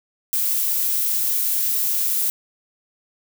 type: noise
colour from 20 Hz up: violet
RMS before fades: -21 dBFS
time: 0.33-2.3 s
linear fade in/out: 0 ms
effects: none